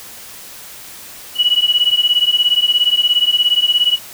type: beating tone pair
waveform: sine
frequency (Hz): 2924 / 2941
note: F#7 / F#7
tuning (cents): -21 / -11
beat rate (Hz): 17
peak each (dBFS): -14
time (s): 1.35-3.99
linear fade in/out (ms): 50
effects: white hiss -35 dBFS RMS until 4.13 s